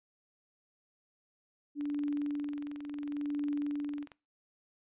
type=tone with tremolo; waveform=sine; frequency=290.7 Hz; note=D4; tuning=18 cents flat; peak=-29 dBFS; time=1.75-4.07 s; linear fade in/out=50 ms; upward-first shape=triangle; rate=0.71 Hz; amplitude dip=70%
type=click train; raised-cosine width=0.3 ms; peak=-34 dBFS; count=52; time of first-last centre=1.81-4.118 s; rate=22.1 Hz
effects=noise-tail reverb RT60 0.3 s tail -23 dB re dry + resampled to 8000 Hz